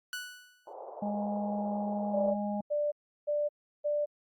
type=tone with exponential decay; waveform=sawtooth; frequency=1480 Hz; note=F#6; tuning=in tune; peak=-30 dBFS; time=0.13-0.73 s; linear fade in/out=1 ms; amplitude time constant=130 ms
type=band-pass noise; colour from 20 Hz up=white; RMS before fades=-45 dBFS; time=0.67-2.31 s; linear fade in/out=2 ms; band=410 to 880 Hz; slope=48 dB/octave
type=harmonic tone; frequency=205.9 Hz; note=G#3; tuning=15 cents flat; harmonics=1 / 3 / 4; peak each=-32 / -37 / -38 dBFS; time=1.02-2.61 s; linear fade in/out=5 ms
type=tone bursts; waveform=sine; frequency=590 Hz; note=D5; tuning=8 cents sharp; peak=-27 dBFS; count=4; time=2.13-4.06 s; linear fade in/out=20 ms; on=220 ms; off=350 ms
effects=Opus 48 kbps